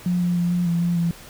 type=tone with pitch steps; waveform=sine; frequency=178.2 / 176.1 / 174.1 / 176.6 / 170.1 / 173.2 / 169.6 Hz; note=F3 / F3 / F3 / F3 / F3 / F3 / E3; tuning=+35 / +15 / -5 / +20 / -45 / -14 / +50 cents; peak=-18 dBFS; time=0.06-1.11 s; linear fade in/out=2 ms; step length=150 ms; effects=pink hiss -43 dBFS RMS until 1.29 s